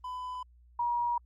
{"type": "tone pair in turn", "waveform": ["triangle", "sine"], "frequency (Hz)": [1003, 955.5], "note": ["B5", "A#5"], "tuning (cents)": [26, 43], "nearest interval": "minor second", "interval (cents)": 83, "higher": "first", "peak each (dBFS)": [-34, -27], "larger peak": "second", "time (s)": [[0.04, 0.43], [0.79, 1.18]], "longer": "neither", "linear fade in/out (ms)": 5, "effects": ["added 60 Hz sine -56 dBFS peak until 1.25 s", "Opus 32 kbps"]}